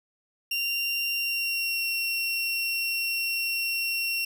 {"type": "tone with pitch glide", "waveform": "30% pulse", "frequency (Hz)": [2771, 2731], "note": ["F7", "F7"], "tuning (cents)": [-14, -39], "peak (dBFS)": -23, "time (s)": [0.51, 4.25], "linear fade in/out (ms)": 5, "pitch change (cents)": -25, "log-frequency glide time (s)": [1.15, 1.85], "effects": []}